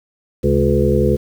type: harmonic tone with a mistuned harmonic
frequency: 71.2 Hz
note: C#2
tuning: 47 cents sharp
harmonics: 1 / 2 / 3 / 5 / 6 / 7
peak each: -19 / -19 / -19 / -19 / -19 / -19 dBFS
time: 0.43-1.17 s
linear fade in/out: 20 ms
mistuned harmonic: 2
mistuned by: -95 cents
effects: 7-bit